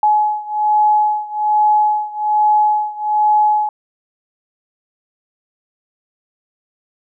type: beating tone pair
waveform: sine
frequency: 846 / 847.2 Hz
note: G#5 / G#5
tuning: +32 / +34 cents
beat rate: 1.2 Hz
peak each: -14 / -16 dBFS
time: 0.03-3.69 s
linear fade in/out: 2 ms
effects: none